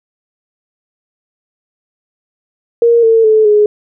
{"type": "tone with pitch steps", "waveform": "sine", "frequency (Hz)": [468.2, 451.2, 434.8, 419.1], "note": ["A#4", "A4", "A4", "G#4"], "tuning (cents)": [8, 44, -21, 16], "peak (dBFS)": -5, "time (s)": [2.82, 3.66], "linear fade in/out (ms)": 2, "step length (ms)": 210, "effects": []}